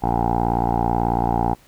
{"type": "tone with low-pass filter", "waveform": "10% pulse", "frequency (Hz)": 58.27, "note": "A#1", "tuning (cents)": 0, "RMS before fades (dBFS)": -20, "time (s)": [0.02, 1.55], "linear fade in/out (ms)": 20, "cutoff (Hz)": 800, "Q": 6.7, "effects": ["pink hiss -53 dBFS RMS until 1.67 s"]}